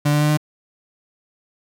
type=tone with pitch steps; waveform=35% pulse; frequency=146.83 / 148.28 / 149.74 / 151.22 Hz; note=D3 / D3 / D3 / D#3; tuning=0 / +17 / +34 / -49 cents; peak=-13 dBFS; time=0.05-0.374 s; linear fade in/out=10 ms; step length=81 ms; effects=none